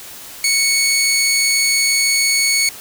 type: tone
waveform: 15% pulse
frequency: 2217 Hz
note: C#7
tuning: in tune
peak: -7 dBFS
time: 0.44-2.69 s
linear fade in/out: 2 ms
effects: white hiss -35 dBFS RMS until 2.8 s